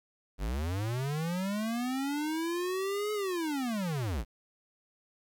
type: linear two-way sweep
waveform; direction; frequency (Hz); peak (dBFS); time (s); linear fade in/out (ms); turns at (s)
square; up then down; 43.65 to 427.2 to 43.65; -31; 0.38-4.25; 50; 3.13
effects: 10-bit